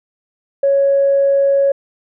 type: tone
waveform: sine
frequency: 554.4 Hz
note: C#5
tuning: in tune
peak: -9 dBFS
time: 0.63-1.72 s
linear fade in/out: 5 ms
effects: tanh soft clip ceiling -5 dBFS